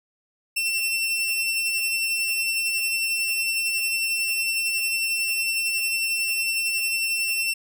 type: tone with tremolo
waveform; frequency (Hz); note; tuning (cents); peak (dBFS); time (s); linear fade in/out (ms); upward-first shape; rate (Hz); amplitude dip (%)
sawtooth; 2698; E7; +40; -18; 0.56-7.54; 10; sine; 11; 25
effects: none